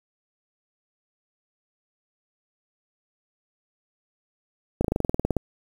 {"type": "slowing click train", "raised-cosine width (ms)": 2, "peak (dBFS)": -9, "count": 13, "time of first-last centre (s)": [4.81, 5.367], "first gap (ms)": 35, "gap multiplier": 1.05, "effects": ["7-bit"]}